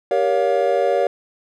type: chord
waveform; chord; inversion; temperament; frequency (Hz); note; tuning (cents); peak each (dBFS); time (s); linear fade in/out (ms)
triangle; G half-diminished seventh; none; just; 392 / 470.4 / 564.5 / 705.6; G4 / Bb4 / Db5 / F5; 0 / +16 / +31 / +18; -21 / -19 / -17 / -20; 0.11-1.07; 2
effects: none

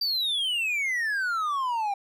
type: exponential sweep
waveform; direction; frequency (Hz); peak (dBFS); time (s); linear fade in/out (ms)
triangle; down; 4725 to 784; -23; 0.01-1.94; 5
effects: none

